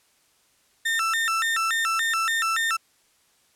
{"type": "tone with vibrato", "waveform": "35% pulse", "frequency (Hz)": 1555, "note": "G6", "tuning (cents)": -14, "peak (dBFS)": -20, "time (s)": [0.85, 2.77], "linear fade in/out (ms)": 10, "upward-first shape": "square", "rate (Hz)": 3.5, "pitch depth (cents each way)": 270, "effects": ["white hiss -63 dBFS RMS until 3.55 s", "low-pass 11000 Hz 12 dB/octave"]}